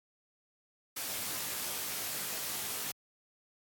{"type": "noise with comb filter", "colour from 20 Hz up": "white", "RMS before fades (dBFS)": -37, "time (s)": [0.96, 2.92], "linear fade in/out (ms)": 10, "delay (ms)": 18, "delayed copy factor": -0.9, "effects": ["high-pass 80 Hz 12 dB/octave", "AAC 64 kbps"]}